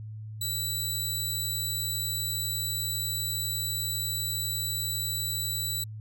15% pulse tone, 3951 Hz, B7, in tune, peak -22 dBFS, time 0.41-5.84 s, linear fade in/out 5 ms, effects added 108 Hz sine -37 dBFS peak until 6 s

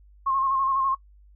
sine tone with vibrato, 1074 Hz, C6, 45 cents sharp, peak -21 dBFS, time 0.26-0.95 s, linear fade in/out 10 ms, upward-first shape square, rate 12 Hz, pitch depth 30 cents each way, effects noise-tail reverb RT60 0.1 s tail -19 dB re dry + added 50 Hz sine -50 dBFS peak until 1.35 s

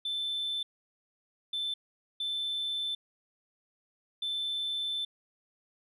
sine tone bursts at uneven times, 3532 Hz, A7, 6 cents sharp, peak -29 dBFS, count 4, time 0.05-0.63 / 1.53-1.74 / 2.2-2.95 / 4.22-5.05 s, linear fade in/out 5 ms, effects tanh soft clip ceiling -28 dBFS

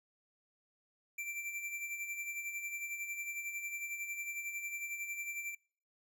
square tone with tremolo, 2349 Hz, D7, in tune, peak -38 dBFS, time 1.18-5.55 s, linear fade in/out 5 ms, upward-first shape sine, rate 11 Hz, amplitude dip 55%, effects noise-tail reverb RT60 0.5 s tail -25 dB re dry

